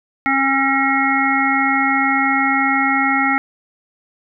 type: harmonic tone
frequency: 271.4 Hz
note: C#4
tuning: 36 cents flat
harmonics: 1 / 3 / 5 / 7 / 8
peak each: -20 / -20 / -20 / -20 / -20 dBFS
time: 0.26-3.38 s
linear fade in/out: 0 ms
effects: none